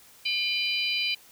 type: harmonic tone with a mistuned harmonic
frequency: 800 Hz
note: G5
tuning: 35 cents sharp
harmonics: 3 / 4 / 5 / 6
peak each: -28 / -30 / -32 / -34 dBFS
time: 0.25-1.15 s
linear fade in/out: 10 ms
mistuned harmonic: 4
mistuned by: -99 cents
effects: white hiss -54 dBFS RMS until 1.31 s